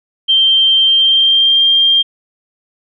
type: tone with pitch glide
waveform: sine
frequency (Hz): 3145 to 3193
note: G7 to G7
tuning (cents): +5 to +31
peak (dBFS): -7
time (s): 0.28-2.03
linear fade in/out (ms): 20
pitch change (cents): +26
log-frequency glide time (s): 0.86-1.65
effects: none